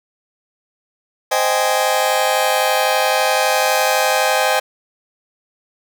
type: chord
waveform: sawtooth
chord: Ab major seventh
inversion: first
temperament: just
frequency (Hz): 519.1 / 623 / 778.7 / 830.6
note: C5 / Eb5 / G5 / Ab5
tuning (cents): -14 / +2 / -12 / 0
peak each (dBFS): -16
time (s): 1.31-4.6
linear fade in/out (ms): 10
effects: none